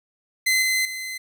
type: tone with level steps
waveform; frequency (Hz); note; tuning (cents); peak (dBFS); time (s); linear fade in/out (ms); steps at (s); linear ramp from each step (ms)
sawtooth; 2051; C7; -35; -14 / -16 / -26; 0.46-1.18; 10; 0.62 / 0.85; 2
effects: none